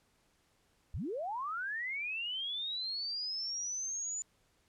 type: linear sweep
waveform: sine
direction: up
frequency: 47.78 to 7040 Hz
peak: -35 dBFS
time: 0.94-4.22 s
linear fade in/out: 0 ms
effects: pink hiss -72 dBFS RMS until 4.68 s + low-pass 11000 Hz 12 dB/octave